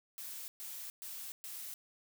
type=noise bursts; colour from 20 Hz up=blue; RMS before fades=-45 dBFS; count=4; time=0.18-1.74 s; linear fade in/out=0 ms; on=300 ms; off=120 ms; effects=none